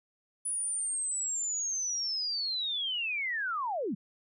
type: linear sweep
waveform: sine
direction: down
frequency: 9910 to 161.4 Hz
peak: -30 dBFS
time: 0.45-3.95 s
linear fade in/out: 10 ms
effects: none